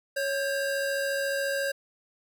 square tone pair together, 554.4 / 1589.1 Hz, C#5 / G6, 0 / +23 cents, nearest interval octave + tritone, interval 1823 cents, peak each -29 / -32 dBFS, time 0.16-1.72 s, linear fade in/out 10 ms, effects none

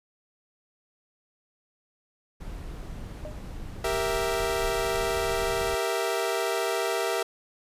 brown noise, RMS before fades -37 dBFS, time 2.4-5.75 s, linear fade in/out 10 ms
sine tone with exponential decay, 608 Hz, D#5, 40 cents flat, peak -33 dBFS, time 3.25-3.44 s, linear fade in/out 0 ms, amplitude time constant 41 ms
sawtooth chord, E diminished, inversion first, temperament equal, 392 / 466.2 / 659.3 Hz, G4 / Bb4 / E5, 0 / 0 / 0 cents, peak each -26 dBFS, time 3.84-7.23 s, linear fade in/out 5 ms
effects resampled to 32000 Hz

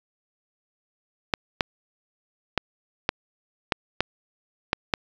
clicks, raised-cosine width 0.3 ms, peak -4 dBFS, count 8, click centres 1.338 / 1.608 / 2.577 / 3.091 / 3.722 / 4.006 / 4.731 / 4.938 s, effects resampled to 16000 Hz + 7-bit

